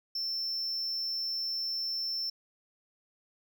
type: tone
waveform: triangle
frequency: 5360 Hz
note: E8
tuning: 28 cents sharp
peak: -30 dBFS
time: 0.15-2.3 s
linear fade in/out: 5 ms
effects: none